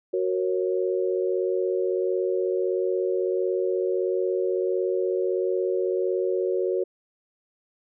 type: chord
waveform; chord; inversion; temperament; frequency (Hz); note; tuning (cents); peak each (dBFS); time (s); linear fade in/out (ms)
sine; F# major; none; equal with one note detuned; 370 / 466.2 / 547.7; F#4 / A#4 / C#5; 0 / 0 / -21; -24 / -28 / -29; 0.13-6.84; 10
effects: none